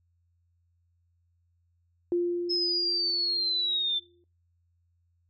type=tone with exponential decay; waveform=sine; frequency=349.2 Hz; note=F4; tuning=in tune; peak=-22 dBFS; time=2.12-4.24 s; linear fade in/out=1 ms; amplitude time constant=460 ms
type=linear sweep; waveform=sine; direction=down; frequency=5190 to 3520 Hz; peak=-25 dBFS; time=2.49-4 s; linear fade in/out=20 ms
effects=noise-tail reverb RT60 0.3 s tail -20 dB re dry + added 86 Hz sine -67 dBFS peak until 5.29 s